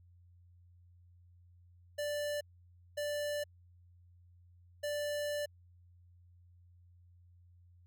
square tone bursts at uneven times, 587.3 Hz, D5, in tune, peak -35 dBFS, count 3, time 1.98-2.41 / 2.97-3.44 / 4.83-5.46 s, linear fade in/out 10 ms, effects added 88 Hz sine -59 dBFS peak until 7.86 s

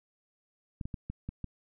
clicks, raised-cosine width 5 ms, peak -24 dBFS, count 6, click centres 0.812 / 0.855 / 0.942 / 1.1 / 1.29 / 1.443 s, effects none

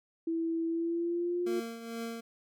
sine tone with pitch glide, 329.5 to 355.2 Hz, E4 to F4, -1 to +29 cents, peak -29 dBFS, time 0.27-1.6 s, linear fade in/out 5 ms, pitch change +130 cents, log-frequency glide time 0.67-1.48 s
25% pulse tone with tremolo, 230 Hz, A#3, 23 cents flat, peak -31 dBFS, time 1.46-2.21 s, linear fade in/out 10 ms, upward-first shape triangle, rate 2.2 Hz, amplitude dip 65%
effects none

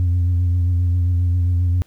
sine tone with vibrato, 88.2 Hz, F2, 18 cents sharp, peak -12 dBFS, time 0-1.82 s, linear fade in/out 0 ms, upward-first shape triangle, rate 7.5 Hz, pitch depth 43 cents each way, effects tanh soft clip ceiling -13 dBFS + pink hiss -57 dBFS RMS until 1.86 s

